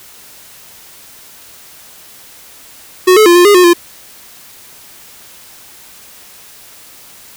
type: tone with pitch steps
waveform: square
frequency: 367.8 / 431.1 / 347 / 353.2 / 410 / 360.6 / 345.9 Hz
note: F#4 / A4 / F4 / F4 / G#4 / F#4 / F4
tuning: -10 / -35 / -11 / +20 / -22 / -45 / -17 cents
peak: -4 dBFS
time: 3.07-3.735 s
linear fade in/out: 10 ms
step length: 95 ms
effects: white hiss -38 dBFS RMS until 7.36 s